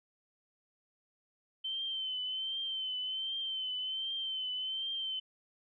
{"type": "tone with vibrato", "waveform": "sine", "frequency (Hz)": 3086, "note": "G7", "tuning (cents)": -28, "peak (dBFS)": -34, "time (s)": [1.64, 5.2], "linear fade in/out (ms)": 10, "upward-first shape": "triangle", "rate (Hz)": 1.3, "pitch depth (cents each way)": 53, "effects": []}